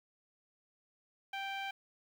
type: tone with low-pass filter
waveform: sawtooth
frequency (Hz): 784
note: G5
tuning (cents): 0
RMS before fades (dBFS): -40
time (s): 1.33-1.71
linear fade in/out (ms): 5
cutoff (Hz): 2800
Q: 2.7
effects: 10-bit